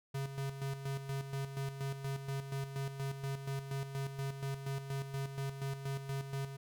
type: tone with tremolo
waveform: square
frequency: 137 Hz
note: C#3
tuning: 20 cents flat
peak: -36 dBFS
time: 0.14-6.57 s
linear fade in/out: 10 ms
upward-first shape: square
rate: 4.2 Hz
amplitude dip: 60%
effects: none